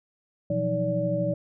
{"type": "tone cluster", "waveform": "sine", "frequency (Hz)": [122.3, 169.2, 181.8, 312.2, 576], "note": ["B2", "E3", "F#3", "D#4", "D5"], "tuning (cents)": [-16, 45, -30, 6, -34], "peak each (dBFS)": [-31, -30, -33, -33, -26], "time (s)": [0.5, 1.34], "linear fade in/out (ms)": 5, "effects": []}